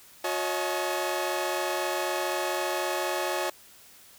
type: tone cluster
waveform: sawtooth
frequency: 361.5 / 556 / 631 / 856 Hz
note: F#4 / C#5 / D#5 / A5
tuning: -40 / +5 / +24 / -48 cents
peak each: -29 dBFS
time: 0.24-3.5 s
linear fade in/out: 5 ms
effects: white hiss -53 dBFS RMS until 4.18 s